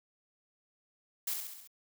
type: noise with echo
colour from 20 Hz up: blue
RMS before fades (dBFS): -34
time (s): 1.27-1.34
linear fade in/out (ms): 5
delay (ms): 67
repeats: 5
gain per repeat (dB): -4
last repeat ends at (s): 1.675
effects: none